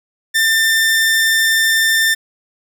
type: tone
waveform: sawtooth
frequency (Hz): 1792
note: A6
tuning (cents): +31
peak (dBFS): -8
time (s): 0.34-2.15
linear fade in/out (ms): 20
effects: none